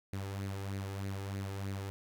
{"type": "tone with flanger", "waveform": "sawtooth", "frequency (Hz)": 98, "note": "G2", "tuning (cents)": 0, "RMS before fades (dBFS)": -39, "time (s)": [0.13, 1.9], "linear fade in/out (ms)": 0, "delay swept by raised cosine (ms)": [0.45, 2.45], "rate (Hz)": 3.2, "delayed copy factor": 0.55, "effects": []}